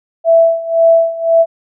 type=tone with tremolo; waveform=sine; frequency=662 Hz; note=E5; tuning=7 cents sharp; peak=-4 dBFS; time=0.24-1.46 s; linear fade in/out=50 ms; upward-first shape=sine; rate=1.9 Hz; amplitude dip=85%; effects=none